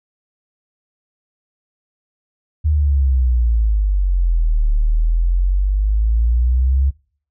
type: exponential two-way sweep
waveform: sine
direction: down then up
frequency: 77.78 to 36.71 to 69 Hz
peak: -12 dBFS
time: 2.64-6.91 s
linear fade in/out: 20 ms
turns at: 4.71 s
effects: noise-tail reverb RT60 0.5 s tail -23 dB re dry